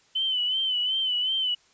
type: tone with vibrato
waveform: sine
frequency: 3036 Hz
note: F#7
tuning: 44 cents sharp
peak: -23 dBFS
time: 0.15-1.55 s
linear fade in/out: 10 ms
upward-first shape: sine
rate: 2.7 Hz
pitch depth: 61 cents each way
effects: white hiss -61 dBFS RMS until 1.73 s + resampled to 16000 Hz